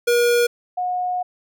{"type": "tone pair in turn", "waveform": ["square", "sine"], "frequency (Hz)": [478.6, 725.2], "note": ["A#4", "F#5"], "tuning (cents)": [46, -35], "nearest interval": "perfect fifth", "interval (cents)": 719, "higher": "second", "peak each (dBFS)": [-15, -20], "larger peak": "first", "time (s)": [[0.07, 0.47], [0.77, 1.23]], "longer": "second", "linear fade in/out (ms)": 10, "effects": []}